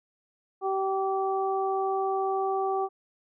harmonic tone, 386 Hz, G4, 27 cents flat, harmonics 1 / 2 / 3, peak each -28 / -28 / -34 dBFS, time 0.61-2.89 s, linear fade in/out 50 ms, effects none

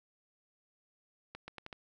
accelerating click train, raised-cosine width 0.3 ms, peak -28 dBFS, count 5, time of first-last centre 1.35-1.728 s, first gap 130 ms, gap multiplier 0.79, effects none

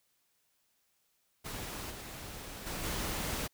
pink noise with level steps, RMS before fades -41 / -45 / -39 / -36 dBFS, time 1.44-3.48 s, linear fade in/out 20 ms, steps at 1.9 / 2.66 / 2.83 s, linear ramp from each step 10 ms, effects white hiss -75 dBFS RMS until 3.53 s

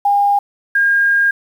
sine tone pair in turn, 810 / 1617.2 Hz, G#5 / G#6, -43 / -46 cents, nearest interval octave, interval 1197 cents, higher second, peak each -10 dBFS, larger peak neither, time 0.05-0.39 / 0.75-1.31 s, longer second, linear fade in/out 5 ms, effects 7-bit

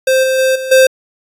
square tone with level steps, 523.3 Hz, C5, in tune, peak -9 / -12 / -10 / -20 / -5 dBFS, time 0.07-0.87 s, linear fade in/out 5 ms, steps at 0.23 / 0.38 / 0.55 / 0.71 s, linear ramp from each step 10 ms, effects resampled to 32000 Hz

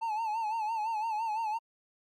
triangle tone with vibrato, 880 Hz, A5, in tune, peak -28 dBFS, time 0.01-1.59 s, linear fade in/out 20 ms, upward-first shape sine, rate 5.9 Hz, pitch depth 81 cents each way, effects Opus 48 kbps

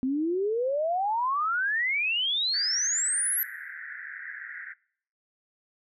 sine exponential sweep, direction up, 252.7 to 12000 Hz, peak -24 dBFS, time 0.03-3.43 s, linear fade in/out 0 ms
pink band-pass noise, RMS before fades -40 dBFS, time 2.53-4.74 s, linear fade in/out 20 ms, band 1500 to 2000 Hz, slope 96 dB/octave
effects noise-tail reverb RT60 0.6 s tail -23 dB re dry

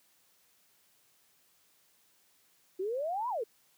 sine exponential two-way sweep, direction up then down, 359.4 to 1022 to 409.3 Hz, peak -31 dBFS, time 2.79-3.44 s, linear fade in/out 10 ms, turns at 3.29 s, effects white hiss -68 dBFS RMS until 3.77 s + high-pass 80 Hz 12 dB/octave

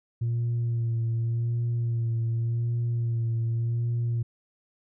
sine tone with vibrato, 116.54 Hz, A#2, in tune, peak -22 dBFS, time 0.21-4.23 s, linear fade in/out 10 ms, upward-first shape sine, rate 0.87 Hz, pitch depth 28 cents each way, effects tanh soft clip ceiling -22 dBFS

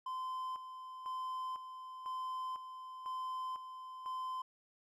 triangle tone with tremolo, 1030 Hz, C6, 28 cents flat, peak -36 dBFS, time 0.06-4.42 s, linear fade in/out 5 ms, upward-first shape square, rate 1 Hz, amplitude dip 60%, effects none

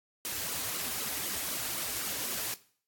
white noise with flanger, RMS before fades -35 dBFS, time 0.25-2.54 s, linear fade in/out 0 ms, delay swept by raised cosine 1.1 to 5.9 ms, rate 3.9 Hz, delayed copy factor -0.95, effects noise-tail reverb RT60 0.5 s tail -18 dB re dry + AAC 64 kbps

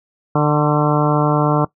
harmonic tone with a mistuned harmonic, 149.3 Hz, D3, 29 cents sharp, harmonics 1 / 2 / 3 / 4 / 5 / 6 / 7 / 8 / 9, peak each -16 / -19 / -21 / -22 / -23 / -24 / -24 / -25 / -26 dBFS, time 0.35-1.65 s, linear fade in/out 5 ms, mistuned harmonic 8, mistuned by -61 cents, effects noise-tail reverb RT60 0.1 s tail -19 dB re dry

